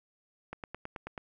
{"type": "click train", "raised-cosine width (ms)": 0.5, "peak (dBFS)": -24, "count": 7, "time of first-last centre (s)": [0.53, 1.178], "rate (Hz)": 9.26, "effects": []}